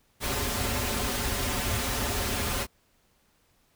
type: noise with comb filter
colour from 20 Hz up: pink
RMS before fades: -29 dBFS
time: 0.2-2.67 s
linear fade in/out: 50 ms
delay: 6.2 ms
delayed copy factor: -0.85
effects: pink hiss -67 dBFS RMS until 3.75 s